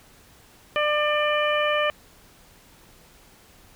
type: harmonic tone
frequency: 597 Hz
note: D5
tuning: 28 cents sharp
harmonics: 1 / 2 / 3 / 4 / 5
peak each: -23 / -26 / -28 / -29 / -30 dBFS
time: 0.76-1.9 s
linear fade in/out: 0 ms
effects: pink hiss -53 dBFS RMS until 3.75 s